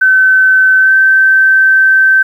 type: tone with pitch glide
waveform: sine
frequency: 1528 to 1548.4 Hz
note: G6 to G6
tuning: -45 to -22 cents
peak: -4 dBFS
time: 0.01-2.23 s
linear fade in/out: 10 ms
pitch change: +23 cents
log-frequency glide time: 0.78-0.93 s
effects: 7-bit